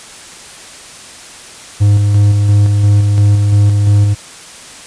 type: tone with tremolo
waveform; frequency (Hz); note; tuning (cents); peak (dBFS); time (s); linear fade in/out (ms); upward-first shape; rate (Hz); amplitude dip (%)
triangle; 102.4; G#2; -24; -3; 1.8-4.15; 20; square; 2.9; 30
effects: white hiss -33 dBFS RMS until 4.86 s + resampled to 22050 Hz